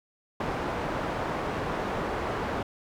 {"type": "low-pass noise", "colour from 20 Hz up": "white", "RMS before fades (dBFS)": -31, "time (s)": [0.4, 2.63], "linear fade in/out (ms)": 5, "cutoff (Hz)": 970, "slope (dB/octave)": 12, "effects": []}